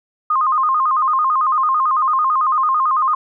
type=tone with vibrato; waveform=sine; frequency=1143 Hz; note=D6; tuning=47 cents flat; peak=-13 dBFS; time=0.3-3.15 s; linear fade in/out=5 ms; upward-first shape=square; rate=9 Hz; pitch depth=130 cents each way; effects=none